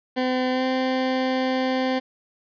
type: tone with pitch glide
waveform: 20% pulse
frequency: 255.3 to 259.2 Hz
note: C4 to C4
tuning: -42 to -16 cents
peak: -16 dBFS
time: 0.16-2 s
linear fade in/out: 20 ms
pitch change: +26 cents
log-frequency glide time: 0.51-0.64 s
effects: resampled to 11025 Hz + 8-bit

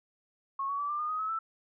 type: tone with pitch steps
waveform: sine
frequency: 1094 / 1124.1 / 1155 / 1186.8 / 1219.5 / 1253.1 / 1287.5 / 1323 Hz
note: C#6 / C#6 / D6 / D6 / D#6 / D#6 / E6 / E6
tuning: -23 / +24 / -29 / +18 / -35 / +12 / -41 / +6 cents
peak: -30 dBFS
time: 0.59-1.39 s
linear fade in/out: 5 ms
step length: 100 ms
effects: none

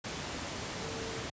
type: tone in noise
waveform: sine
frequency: 450 Hz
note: A4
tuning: 39 cents sharp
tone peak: -43 dBFS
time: 0.81-1.23 s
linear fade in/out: 5 ms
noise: pink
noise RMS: -38 dBFS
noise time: 0.04-1.3 s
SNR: -8 dB
effects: high-pass 80 Hz 12 dB/octave + resampled to 16000 Hz

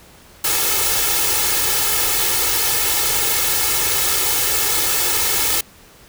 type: noise with comb filter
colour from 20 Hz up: white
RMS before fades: -18 dBFS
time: 0.44-5.61 s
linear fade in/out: 5 ms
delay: 2.3 ms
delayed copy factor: +0.9
effects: pink hiss -46 dBFS RMS until 6.08 s

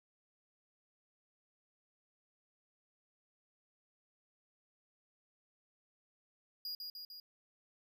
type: tone with echo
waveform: square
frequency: 4865 Hz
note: D#8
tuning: 40 cents flat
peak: -40 dBFS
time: 6.65-6.75 s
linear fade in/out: 2 ms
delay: 150 ms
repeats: 3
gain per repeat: -3 dB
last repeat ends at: 7.2 s
effects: none

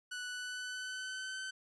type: tone with pitch glide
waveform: sawtooth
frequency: 1482 to 1529.8 Hz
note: F#6 to G6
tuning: +2 to -43 cents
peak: -36 dBFS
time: 0.11-1.51 s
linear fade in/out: 10 ms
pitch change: +55 cents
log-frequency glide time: 0.27-1.36 s
effects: resampled to 22050 Hz

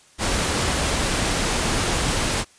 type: noise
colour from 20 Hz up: pink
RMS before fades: -22 dBFS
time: 0.18-2.45 s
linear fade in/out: 50 ms
effects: white hiss -53 dBFS RMS until 2.58 s + resampled to 22050 Hz

